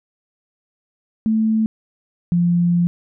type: tone pair in turn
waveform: sine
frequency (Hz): 220 / 173.57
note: A3 / F3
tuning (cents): 0 / -10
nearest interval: major third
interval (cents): 410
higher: first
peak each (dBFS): -14 / -13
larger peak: second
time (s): 1.26-1.66 / 2.32-2.87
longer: second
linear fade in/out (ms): 0
effects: none